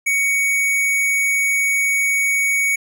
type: tone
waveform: square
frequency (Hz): 2238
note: C#7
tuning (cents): +16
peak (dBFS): -16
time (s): 0.06-2.76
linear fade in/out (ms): 10
effects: none